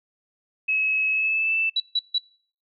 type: tone with pitch glide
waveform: sine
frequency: 2572 to 2649 Hz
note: E7 to E7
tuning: -43 to +8 cents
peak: -20 dBFS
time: 0.68-1.7 s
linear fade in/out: 10 ms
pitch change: +51 cents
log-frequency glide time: 1.11-1.55 s
type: tone bursts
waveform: sine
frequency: 3929 Hz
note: B7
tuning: 10 cents flat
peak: -19 dBFS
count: 3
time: 1.76-2.183 s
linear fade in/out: 5 ms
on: 41 ms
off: 150 ms
effects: noise-tail reverb RT60 0.5 s tail -23 dB re dry